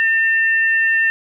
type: tone pair together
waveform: sine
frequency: 1805 / 2704 Hz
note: A6 / E7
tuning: +44 / +43 cents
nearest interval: perfect fifth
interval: 699 cents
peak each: -13 / -23 dBFS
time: 0-1.1 s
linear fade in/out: 0 ms
effects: none